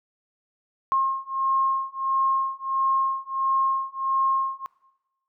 sine beating tone pair, 1071 / 1072.5 Hz, C6 / C6, +40 / +42 cents, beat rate 1.5 Hz, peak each -24 dBFS, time 0.92-4.66 s, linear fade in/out 0 ms, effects noise-tail reverb RT60 1.0 s tail -20 dB re dry

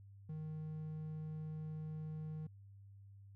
triangle tone, 155.56 Hz, D#3, in tune, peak -40 dBFS, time 0.29-2.47 s, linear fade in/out 5 ms, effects added 99 Hz sine -55 dBFS peak until 3.35 s

